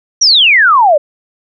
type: exponential sweep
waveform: sine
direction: down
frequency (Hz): 5970 to 559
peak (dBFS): -4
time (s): 0.21-0.98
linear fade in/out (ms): 10
effects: none